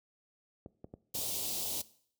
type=clicks; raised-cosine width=2 ms; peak=-32 dBFS; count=5; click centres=0.661 / 0.844 / 0.939 / 1.152 / 1.188 s
type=band-stop noise; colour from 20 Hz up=white; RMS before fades=-36 dBFS; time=1.14-1.82 s; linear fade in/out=10 ms; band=820 to 3100 Hz; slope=24 dB/octave
effects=noise-tail reverb RT60 0.6 s tail -19 dB re dry + high-pass 60 Hz 12 dB/octave